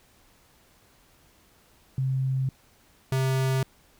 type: tone pair in turn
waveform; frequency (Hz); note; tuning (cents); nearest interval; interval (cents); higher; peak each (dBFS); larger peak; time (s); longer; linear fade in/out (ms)
sine / square; 132.2 / 132.2; C3 / C3; +18 / +18; unison; 0; neither; -23; neither; 1.98-2.49 / 3.12-3.63; neither; 2
effects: pink hiss -60 dBFS RMS until 3.99 s